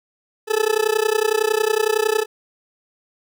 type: tone with amplitude modulation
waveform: 40% pulse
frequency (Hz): 433.9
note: A4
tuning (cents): -24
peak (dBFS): -12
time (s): 0.47-2.26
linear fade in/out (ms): 50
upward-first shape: sine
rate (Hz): 30.9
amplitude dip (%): 95
effects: none